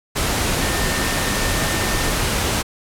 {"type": "tone in noise", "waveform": "sine", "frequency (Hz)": 1809, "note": "A6", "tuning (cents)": 48, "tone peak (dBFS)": -29, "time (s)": [0.6, 2.11], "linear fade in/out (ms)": 20, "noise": "pink", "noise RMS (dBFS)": -20, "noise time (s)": [0.15, 2.63], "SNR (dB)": -12, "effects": ["low-pass 12000 Hz 12 dB/octave"]}